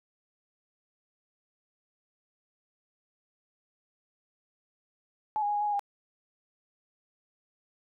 sine tone with pitch steps, 856 / 821 / 830 / 824 / 836 / 828 / 808 Hz, A5 / G#5 / G#5 / G#5 / G#5 / G#5 / G#5, -48 / -20 / -1 / -14 / +11 / -5 / -48 cents, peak -26 dBFS, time 5.36-5.794 s, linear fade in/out 0 ms, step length 62 ms, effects none

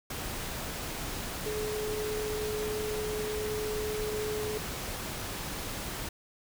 sine tone in noise, 426.2 Hz, G#4, 45 cents sharp, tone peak -32 dBFS, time 1.46-4.58 s, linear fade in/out 5 ms, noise pink, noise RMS -37 dBFS, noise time 0.1-6.09 s, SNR +2 dB, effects none

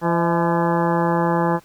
harmonic tone with a mistuned harmonic, 170 Hz, F3, 46 cents flat, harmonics 1 / 2 / 3 / 4 / 5 / 6 / 7 / 8 / 9 / 10, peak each -21 / -23 / -24 / -29 / -23 / -26 / -31 / -37 / -35 / -33 dBFS, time 0.01-1.6 s, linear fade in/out 50 ms, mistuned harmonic 4, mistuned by -73 cents, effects pink hiss -52 dBFS RMS until 1.64 s

